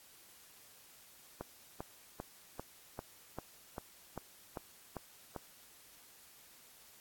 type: click train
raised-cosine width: 1 ms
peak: -26 dBFS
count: 11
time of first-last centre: 1.41-5.363 s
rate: 2.53 Hz
effects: white hiss -60 dBFS RMS until 7 s + AAC 64 kbps